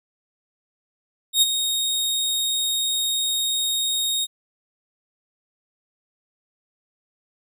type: tone with ADSR envelope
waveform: sawtooth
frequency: 3729 Hz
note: A#7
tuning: in tune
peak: -9 dBFS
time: 1.33-4.27 s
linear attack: 90 ms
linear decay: 24 ms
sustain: -9 dB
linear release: 37 ms
effects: none